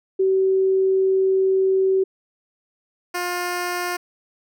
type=tone pair in turn; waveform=sine / 10% pulse; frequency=381.6 / 354.9 Hz; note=G4 / F4; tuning=-47 / +28 cents; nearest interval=minor second; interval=125 cents; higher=first; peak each=-15 dBFS; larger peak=neither; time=0.19-2.04 / 3.14-3.97 s; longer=first; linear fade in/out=10 ms; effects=none